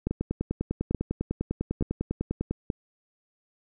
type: two click trains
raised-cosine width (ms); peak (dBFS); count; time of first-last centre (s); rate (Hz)
3; -13 / -15; 4 / 25; 0.07-2.702 / 0.11-2.51; 1.14 / 10
effects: none